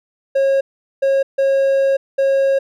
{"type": "tone bursts at uneven times", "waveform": "triangle", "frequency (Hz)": 544, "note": "C#5", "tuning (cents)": -33, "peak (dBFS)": -10, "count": 4, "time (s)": [[0.35, 0.61], [1.02, 1.23], [1.38, 1.97], [2.18, 2.59]], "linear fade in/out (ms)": 10, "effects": []}